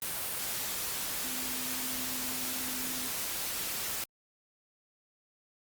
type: tone in noise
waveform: sine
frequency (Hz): 254.6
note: C4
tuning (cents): -47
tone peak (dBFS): -43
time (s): 1.24-3.08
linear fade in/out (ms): 2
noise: white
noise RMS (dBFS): -35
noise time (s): 0.02-4.04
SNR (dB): -11
effects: Opus 32 kbps